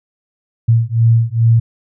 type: beating tone pair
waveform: sine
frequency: 113.8 / 116.2 Hz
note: A#2 / A#2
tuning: -41 / -5 cents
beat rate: 2.4 Hz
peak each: -12 dBFS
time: 0.68-1.6 s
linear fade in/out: 10 ms
effects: none